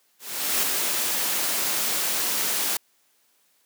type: noise with ADSR envelope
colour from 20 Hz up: white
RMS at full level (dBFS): -22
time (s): 0.19-2.77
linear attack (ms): 440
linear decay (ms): 4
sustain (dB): -3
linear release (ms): 3
effects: white hiss -65 dBFS RMS until 3.65 s + high-pass 200 Hz 12 dB/octave